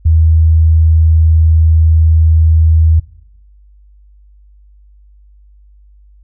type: tone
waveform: sine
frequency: 80.2 Hz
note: E2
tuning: 47 cents flat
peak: -5 dBFS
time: 0.05-3 s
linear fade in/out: 10 ms
effects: noise-tail reverb RT60 0.7 s tail -19 dB re dry + added 50 Hz sine -40 dBFS peak until 6.23 s